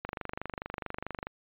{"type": "click train", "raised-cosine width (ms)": 0.5, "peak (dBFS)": -20, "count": 31, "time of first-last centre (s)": [0.05, 1.27], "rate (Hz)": 24.6, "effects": ["resampled to 8000 Hz"]}